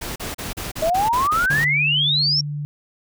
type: noise bursts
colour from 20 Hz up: pink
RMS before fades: -29 dBFS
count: 9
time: 0.01-1.648 s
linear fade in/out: 10 ms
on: 150 ms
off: 36 ms
type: exponential sweep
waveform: sine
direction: up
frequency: 620 to 5588 Hz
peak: -16 dBFS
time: 0.82-2.41 s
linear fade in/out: 5 ms
type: tone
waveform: sine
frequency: 146.83 Hz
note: D3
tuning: in tune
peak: -24 dBFS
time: 1.5-2.65 s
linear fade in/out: 0 ms
effects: none